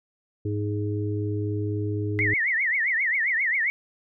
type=harmonic tone; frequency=103.9 Hz; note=G#2; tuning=1 cent sharp; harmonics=1 / 3 / 4; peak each=-26 / -31 / -32 dBFS; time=0.45-2.34 s; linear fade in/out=5 ms
type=tone with vibrato; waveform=sine; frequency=1984 Hz; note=B6; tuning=7 cents sharp; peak=-21 dBFS; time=2.19-3.7 s; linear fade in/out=0 ms; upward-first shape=triangle; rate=7.5 Hz; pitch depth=230 cents each way
effects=none